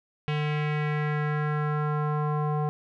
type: tone with low-pass filter sweep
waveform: square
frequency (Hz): 150.1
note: D3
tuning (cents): +38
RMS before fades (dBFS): -27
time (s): 0.28-2.69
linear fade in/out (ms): 0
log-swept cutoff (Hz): 2800 to 900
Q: 2.7
effects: none